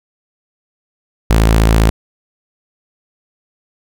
sawtooth tone, 55 Hz, A1, in tune, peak -4 dBFS, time 1.3-1.9 s, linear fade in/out 0 ms, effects none

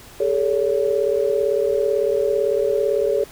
sine tone cluster, 404.3 / 442.2 / 565 Hz, G#4 / A4 / C#5, -46 / +9 / +33 cents, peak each -21 dBFS, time 0.2-3.24 s, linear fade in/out 5 ms, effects pink hiss -43 dBFS RMS until 3.31 s

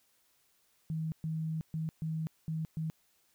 sine tone bursts at uneven times, 159.3 Hz, D#3, 41 cents sharp, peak -32 dBFS, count 6, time 0.9-1.12 / 1.24-1.61 / 1.74-1.89 / 2.02-2.27 / 2.48-2.65 / 2.77-2.9 s, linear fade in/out 0 ms, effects white hiss -71 dBFS RMS until 3.34 s

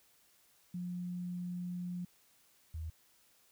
sine tone pair in turn, 177.9 / 79.94 Hz, F3 / D#2, +32 / +47 cents, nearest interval octave + major second, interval 1385 cents, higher first, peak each -37 / -38 dBFS, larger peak first, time 0.74-2.05 / 2.74-2.9 s, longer first, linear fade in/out 5 ms, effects white hiss -68 dBFS RMS until 3.51 s

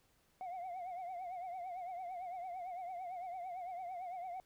sine tone with vibrato, 724 Hz, F#5, 38 cents flat, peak -39 dBFS, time 0.41-4.4 s, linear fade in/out 0 ms, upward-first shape triangle, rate 8.9 Hz, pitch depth 110 cents each way, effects tanh soft clip ceiling -40 dBFS + pink hiss -73 dBFS RMS until 4.45 s

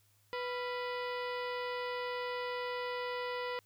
harmonic tone with a mistuned harmonic, 493.9 Hz, B4, in tune, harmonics 1 / 2 / 3 / 4 / 5 / 6 / 7 / 8 / 9 / 10, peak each -38 / -41 / -47 / -44 / -51 / -50 / -54 / -56 / -56 / -56 dBFS, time 0.33-3.59 s, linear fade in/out 0 ms, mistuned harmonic 3, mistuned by -120 cents, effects added 102 Hz sine -70 dBFS peak until 3.65 s + white hiss -71 dBFS RMS until 3.65 s

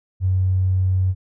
triangle tone with tanh clipping, 93.3 Hz, F#2, 15 cents sharp, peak -15 dBFS, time 0.2-1.15 s, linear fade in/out 50 ms, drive 3 dB, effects none

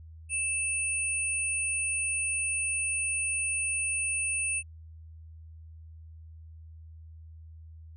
sine tone pair together, 2637 / 9305 Hz, E7 / D9, 0 / -17 cents, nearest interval octave + minor seventh, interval 2183 cents, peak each -30 / -30 dBFS, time 0.29-4.63 s, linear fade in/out 50 ms, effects added 80 Hz sine -45 dBFS peak until 7.96 s

